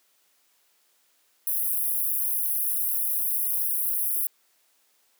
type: high-pass noise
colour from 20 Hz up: white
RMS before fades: -26 dBFS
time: 1.47-4.27 s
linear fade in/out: 2 ms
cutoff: 10000 Hz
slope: 96 dB/octave
effects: white hiss -66 dBFS RMS until 5.19 s + high-pass 300 Hz 12 dB/octave